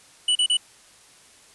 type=tone bursts; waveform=square; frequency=2960 Hz; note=F#7; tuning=in tune; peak=-18 dBFS; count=3; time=0.28-0.571 s; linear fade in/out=5 ms; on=73 ms; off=36 ms; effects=white hiss -52 dBFS RMS until 1.54 s + resampled to 24000 Hz